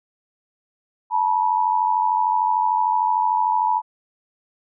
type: tone pair together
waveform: sine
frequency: 873.7 / 967 Hz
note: A5 / B5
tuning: -12 / -37 cents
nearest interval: major second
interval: 175 cents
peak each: -20 / -19 dBFS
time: 1.1-3.82 s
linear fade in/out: 50 ms
effects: none